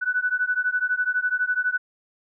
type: beating tone pair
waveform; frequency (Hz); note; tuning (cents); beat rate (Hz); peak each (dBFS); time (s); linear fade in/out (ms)
sine; 1483 / 1495; F#6 / F#6; +4 / +17; 12; -24; 0.01-1.78; 20
effects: none